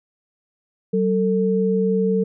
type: tone pair together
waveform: sine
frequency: 190 / 447 Hz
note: F#3 / A4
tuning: +46 / +27 cents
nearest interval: octave + minor third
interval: 1481 cents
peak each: -19 dBFS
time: 0.93-2.24 s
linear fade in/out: 10 ms
effects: none